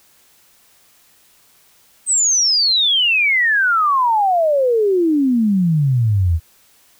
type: exponential sweep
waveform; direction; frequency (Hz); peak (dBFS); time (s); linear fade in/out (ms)
sine; down; 8360 to 77.78; -12; 2.06-6.4; 50
effects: white hiss -53 dBFS RMS until 6.99 s